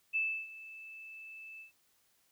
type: tone with ADSR envelope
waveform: sine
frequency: 2631 Hz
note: E7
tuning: 4 cents flat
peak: -28 dBFS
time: 0.13-1.72 s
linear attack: 28 ms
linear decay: 310 ms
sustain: -18 dB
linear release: 120 ms
effects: white hiss -72 dBFS RMS until 2.31 s